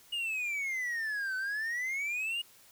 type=exponential two-way sweep; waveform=triangle; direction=down then up; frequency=2887 to 1507 to 2887 Hz; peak=-30 dBFS; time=0.12-2.42 s; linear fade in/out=10 ms; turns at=1.36 s; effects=white hiss -59 dBFS RMS until 2.71 s